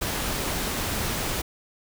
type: noise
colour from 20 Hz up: pink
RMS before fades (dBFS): -28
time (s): 0.01-1.42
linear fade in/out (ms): 10
effects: none